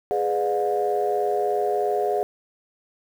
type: chord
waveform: sine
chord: G# diminished seventh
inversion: none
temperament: just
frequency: 415.3 / 498.4 / 598 / 717.6 Hz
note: G#4 / B4 / D5 / F5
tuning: 0 / +16 / +31 / +47 cents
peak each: -23 / -29 / -28 / -24 dBFS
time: 0.11-2.23 s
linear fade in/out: 0 ms
effects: tanh soft clip ceiling -12 dBFS + 8-bit